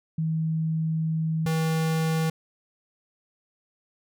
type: tone pair in turn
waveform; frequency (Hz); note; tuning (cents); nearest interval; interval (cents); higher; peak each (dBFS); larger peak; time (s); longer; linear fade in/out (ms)
sine / square; 160 / 160.57; D#3 / E3; +49 / -45; unison; 6; second; -23; neither; 0.18-1.46 / 1.46-2.3; first; 5
effects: none